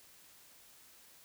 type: silence
effects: white hiss -60 dBFS RMS until 1.24 s